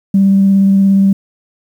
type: tone with vibrato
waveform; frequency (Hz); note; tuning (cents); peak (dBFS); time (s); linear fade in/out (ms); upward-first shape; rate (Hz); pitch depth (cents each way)
sine; 195.4; G3; -5; -5; 0.14-1.13; 5; square; 17; 9
effects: tanh soft clip ceiling -1 dBFS + 7-bit